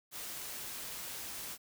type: noise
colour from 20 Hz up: white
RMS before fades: -43 dBFS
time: 0.11-1.58 s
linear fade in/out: 50 ms
effects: none